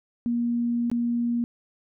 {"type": "tone with dropouts", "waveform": "sine", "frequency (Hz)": 237.3, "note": "A#3", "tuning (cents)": 31, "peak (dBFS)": -22, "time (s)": [0.26, 1.44], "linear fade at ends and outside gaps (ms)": 0, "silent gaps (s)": [0.9, 0.915], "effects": []}